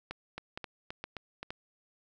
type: two click trains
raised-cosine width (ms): 0.3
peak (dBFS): -23 / -22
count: 5 / 4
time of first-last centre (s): 0.38-1.43 / 0.11-1.505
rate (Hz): 3.81 / 2.15
effects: none